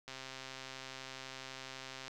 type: click train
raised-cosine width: 0.2 ms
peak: -28 dBFS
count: 265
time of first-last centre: 0.08-2.08 s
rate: 132 Hz
effects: none